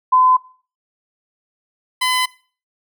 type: tone pair in turn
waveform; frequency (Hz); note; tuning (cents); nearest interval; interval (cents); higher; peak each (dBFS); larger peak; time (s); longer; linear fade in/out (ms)
sine / 15% pulse; 1019 / 1013.1; C6 / B5; -46 / +44; unison; 10; first; -9; neither; 0.12-0.37 / 2.01-2.26; neither; 10
effects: noise-tail reverb RT60 0.4 s tail -20 dB re dry